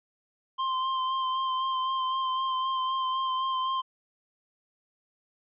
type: tone with vibrato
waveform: square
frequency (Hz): 1046.5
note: C6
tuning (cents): 0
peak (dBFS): -27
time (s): 0.58-3.82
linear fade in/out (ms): 20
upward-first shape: sine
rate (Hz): 3.9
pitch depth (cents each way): 20
effects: resampled to 8000 Hz